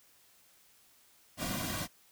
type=noise with comb filter; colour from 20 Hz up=pink; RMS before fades=-36 dBFS; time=1.37-1.88 s; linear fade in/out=50 ms; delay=2.3 ms; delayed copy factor=-0.9; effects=white hiss -64 dBFS RMS until 2.11 s